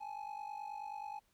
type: ring-modulated tone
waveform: triangle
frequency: 840 Hz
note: G#5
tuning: 19 cents sharp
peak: -37 dBFS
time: 0-1.2 s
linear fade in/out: 20 ms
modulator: 24.7 Hz
effects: pink hiss -75 dBFS RMS until 1.33 s